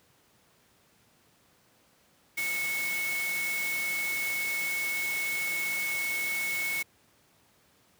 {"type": "tone in noise", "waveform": "sine", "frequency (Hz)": 2200, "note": "C#7", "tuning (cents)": -14, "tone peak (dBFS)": -29, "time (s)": [2.37, 6.83], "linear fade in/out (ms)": 10, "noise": "white", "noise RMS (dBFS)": -37, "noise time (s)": [2.37, 6.83], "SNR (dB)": 5, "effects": ["pink hiss -64 dBFS RMS until 7.99 s", "high-pass 100 Hz 12 dB/octave"]}